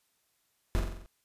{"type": "noise with echo", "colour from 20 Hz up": "brown", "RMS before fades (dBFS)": -26, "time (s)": [0.75, 0.79], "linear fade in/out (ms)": 0, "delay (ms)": 45, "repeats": 6, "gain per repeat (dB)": -4, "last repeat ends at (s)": 1.06, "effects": ["white hiss -74 dBFS RMS until 1.24 s", "resampled to 32000 Hz"]}